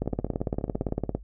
two click trains, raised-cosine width 2 ms, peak -24 / -13 dBFS, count 13 / 21, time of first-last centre 0.06-0.888 / 0.02-1.15 s, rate 14.5 / 17.7 Hz, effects noise-tail reverb RT60 0.1 s tail -17 dB re dry + added 50 Hz sine -42 dBFS peak until 1.23 s

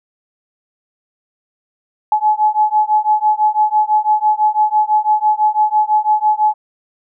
sine beating tone pair, 850 / 856 Hz, G#5 / A5, +40 / -48 cents, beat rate 6 Hz, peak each -14 dBFS, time 2.12-6.54 s, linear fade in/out 2 ms, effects none

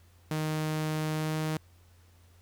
sawtooth tone with pitch glide, 155.3 to 156.29 Hz, D#3 to D#3, -3 to +8 cents, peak -25 dBFS, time 0.31-1.57 s, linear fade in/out 2 ms, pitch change +11 cents, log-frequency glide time 1.13-1.36 s, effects added 87 Hz sine -57 dBFS peak until 2.41 s + pink hiss -65 dBFS RMS until 2.41 s

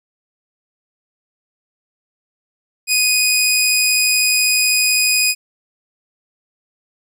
15% pulse tone, 2489 Hz, D#7, in tune, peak -6 dBFS, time 2.87-5.35 s, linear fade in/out 50 ms, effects none

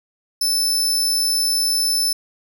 sawtooth tone, 5274 Hz, E8, in tune, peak -14 dBFS, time 0.41-2.13 s, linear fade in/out 5 ms, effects none

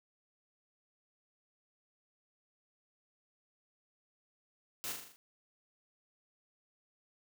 white noise with echo, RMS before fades -40 dBFS, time 4.84-4.92 s, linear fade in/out 0 ms, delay 40 ms, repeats 6, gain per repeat -4 dB, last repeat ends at 5.16 s, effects none

